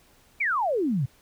sine exponential sweep, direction down, 2426 to 118.1 Hz, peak -22 dBFS, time 0.4-1.06 s, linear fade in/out 10 ms, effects pink hiss -59 dBFS RMS until 1.21 s

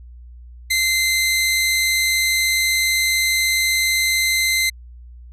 sawtooth tone pair together, 2076 / 3925 Hz, C7 / B7, -14 / -11 cents, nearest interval major seventh, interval 1103 cents, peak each -13 / -22 dBFS, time 0.7-4.7 s, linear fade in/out 10 ms, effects added 60 Hz sine -37 dBFS peak until 5.32 s + resampled to 32000 Hz

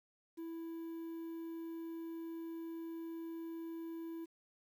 triangle tone with quantisation, 330.3 Hz, E4, 4 cents sharp, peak -40 dBFS, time 0.37-4.26 s, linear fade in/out 20 ms, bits 11, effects none

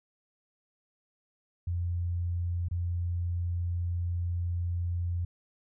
sine tone with dropouts, 87.1 Hz, F2, 4 cents flat, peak -28 dBFS, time 1.67-5.25 s, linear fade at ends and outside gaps 5 ms, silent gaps 2.685-2.711 s, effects none

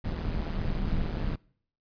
brown noise with amplitude modulation, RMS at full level -26 dBFS, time 0.04-1.36 s, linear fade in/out 10 ms, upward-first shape sine, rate 162 Hz, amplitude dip 80%, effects noise-tail reverb RT60 0.6 s tail -25 dB re dry + resampled to 11025 Hz

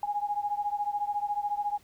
sine beating tone pair, 820 / 834 Hz, G#5 / G#5, -22 / +7 cents, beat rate 14 Hz, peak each -30 / -32 dBFS, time 0.03-1.78 s, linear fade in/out 2 ms, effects pink hiss -61 dBFS RMS until 1.83 s

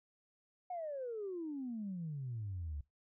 sine exponential sweep, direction down, 740 to 69.3 Hz, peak -38 dBFS, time 0.7-2.81 s, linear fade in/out 5 ms, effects noise-tail reverb RT60 0.2 s tail -23 dB re dry + tanh soft clip ceiling -34 dBFS

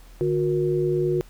sine tone cluster, 148.7 / 362.6 / 471.9 Hz, D3 / F#4 / A#4, +22 / -35 / +21 cents, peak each -26 / -21 / -29 dBFS, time 0.21-1.21 s, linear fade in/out 0 ms, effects added 40 Hz sine -44 dBFS peak until 1.29 s + pink hiss -54 dBFS RMS until 1.29 s

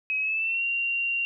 sine tone with pitch glide, 2547 to 2762 Hz, D#7 to F7, +40 to -20 cents, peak -24 dBFS, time 0.1-1.25 s, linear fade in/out 0 ms, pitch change +140 cents, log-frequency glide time 0.2-0.64 s, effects none

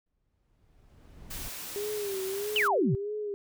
brown noise with exponential growth, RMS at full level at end -40 dBFS, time 0.06-1.49 s, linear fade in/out 5 ms, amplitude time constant 310 ms
white noise, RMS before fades -40 dBFS, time 1.3-2.68 s, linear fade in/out 10 ms
sine tone with vibrato, 401.3 Hz, G4, 41 cents sharp, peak -31 dBFS, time 1.76-3.34 s, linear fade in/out 0 ms, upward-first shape sine, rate 1.6 Hz, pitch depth 97 cents each way
sine exponential sweep, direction down, 3157 to 110 Hz, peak -23 dBFS, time 2.56-2.95 s, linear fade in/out 0 ms
effects none

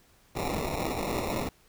blue noise with sample-and-hold, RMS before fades -31 dBFS, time 0.35-1.49 s, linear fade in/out 10 ms, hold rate 1575 Hz, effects pink hiss -62 dBFS RMS until 1.68 s

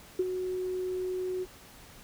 sine tone with ADSR envelope, 368.4 Hz, F#4, 7 cents flat, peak -22 dBFS, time 0.19-1.46 s, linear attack 6 ms, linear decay 37 ms, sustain -8 dB, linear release 36 ms, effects pink hiss -52 dBFS RMS until 2.03 s

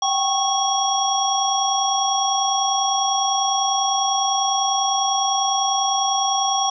sine tone cluster, 756 / 786 / 1099 / 3321 / 5640 Hz, F#5 / G5 / C#6 / G#7 / F8, +37 / +4 / -15 / -1 / +16 cents, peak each -30 / -21 / -25 / -24 / -24 dBFS, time 0.02-6.7 s, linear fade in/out 5 ms, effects none

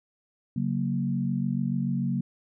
sine chord, F# major, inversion second, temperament equal with one note detuned, 138.59 / 185 / 232.4 Hz, C#3 / F#3 / A#3, 0 / 0 / -5 cents, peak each -29 dBFS, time 0.56-2.21 s, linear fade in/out 5 ms, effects none

